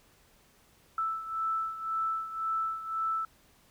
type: beating tone pair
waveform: sine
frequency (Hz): 1318.5 / 1320.4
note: E6 / E6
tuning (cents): 0 / +2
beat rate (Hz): 1.9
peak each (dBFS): -31 / -36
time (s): 0.98-3.25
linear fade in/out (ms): 2
effects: pink hiss -63 dBFS RMS until 3.7 s